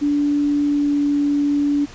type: tone with pitch glide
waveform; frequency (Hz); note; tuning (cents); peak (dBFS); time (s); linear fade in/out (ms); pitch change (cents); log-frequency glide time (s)
sine; 290 to 288.2; D4 to D4; -22 to -33; -15; 0.01-1.86; 20; -11; 0.64-1.02
effects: pink hiss -41 dBFS RMS until 1.94 s + resampled to 16000 Hz